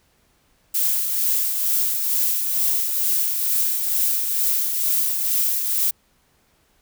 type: noise with tremolo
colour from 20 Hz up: violet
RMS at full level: -19 dBFS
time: 0.74-5.91 s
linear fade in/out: 10 ms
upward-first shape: triangle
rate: 2.2 Hz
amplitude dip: 45%
effects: pink hiss -62 dBFS RMS until 6.81 s